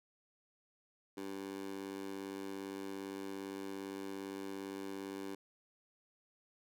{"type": "tone with high-pass filter", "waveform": "15% pulse", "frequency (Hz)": 97.5, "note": "G2", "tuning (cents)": -9, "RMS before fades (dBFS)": -44, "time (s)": [1.17, 5.35], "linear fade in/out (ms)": 5, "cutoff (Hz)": 320, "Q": 2, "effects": []}